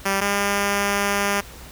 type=tone pair in turn; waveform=5% pulse; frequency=196 / 201.4 Hz; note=G3 / G3; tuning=0 / +47 cents; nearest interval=unison; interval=47 cents; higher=second; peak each=-8 dBFS; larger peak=neither; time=0.05-0.21 / 0.21-1.41 s; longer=second; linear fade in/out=10 ms; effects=added 60 Hz sine -43 dBFS peak until 1.71 s + pink hiss -42 dBFS RMS until 1.71 s